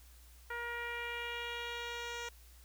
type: tone with low-pass filter sweep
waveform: 10% pulse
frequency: 474.3 Hz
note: A#4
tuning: 30 cents sharp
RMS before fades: -41 dBFS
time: 0.5-2.29 s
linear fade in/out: 5 ms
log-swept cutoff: 1700 to 5700 Hz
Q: 2
effects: added 60 Hz sine -56 dBFS peak until 2.64 s + white hiss -63 dBFS RMS until 2.64 s